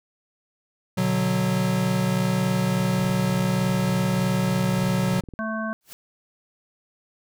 square chord, B minor, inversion none, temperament equal, 123.47 / 146.83 / 185 Hz, B2 / D3 / F#3, 0 / 0 / 0 cents, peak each -27 / -29 / -23 dBFS, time 0.97-5.21 s, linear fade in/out 10 ms
click train, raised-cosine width 3 ms, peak -27 dBFS, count 52, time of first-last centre 2.8-5.337 s, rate 20.1 Hz
harmonic tone, 220 Hz, A3, in tune, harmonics 1 / 3 / 5 / 7, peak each -28 / -32 / -33 / -32 dBFS, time 5.39-5.73 s, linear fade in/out 0 ms
white noise with exponential growth, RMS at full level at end -37 dBFS, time 5.81-5.93 s, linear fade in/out 0 ms, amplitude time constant 24 ms
effects none

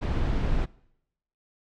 brown noise, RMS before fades -25 dBFS, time 0.01-0.66 s, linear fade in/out 20 ms, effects noise-tail reverb RT60 0.8 s tail -23 dB re dry + low-pass 4000 Hz 12 dB/octave

